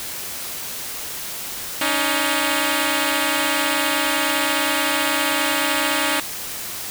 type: tone pair together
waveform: 5% pulse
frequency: 281.4 / 311.1 Hz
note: C#4 / D#4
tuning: +26 / 0 cents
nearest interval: major second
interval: 174 cents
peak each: -10 dBFS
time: 1.81-6.2 s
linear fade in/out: 2 ms
effects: white hiss -30 dBFS RMS until 6.9 s